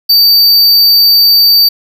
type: tone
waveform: square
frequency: 4616 Hz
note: D8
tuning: 31 cents flat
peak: -4 dBFS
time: 0.09-1.69 s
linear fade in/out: 10 ms
effects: none